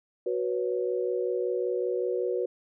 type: chord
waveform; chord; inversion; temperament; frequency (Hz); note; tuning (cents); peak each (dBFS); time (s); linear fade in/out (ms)
sine; F# suspended fourth; none; equal with one note detuned; 370 / 489.1 / 554.4; F#4 / B4 / C#5; 0 / -17 / 0; -29 / -29 / -35; 0.26-2.46; 5
effects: none